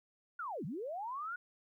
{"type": "linear two-way sweep", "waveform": "sine", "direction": "down then up", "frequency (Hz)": [1473, 130.81, 1473], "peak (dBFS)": -38, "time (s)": [0.39, 1.36], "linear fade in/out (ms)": 5, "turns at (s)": 0.65, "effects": ["13-bit"]}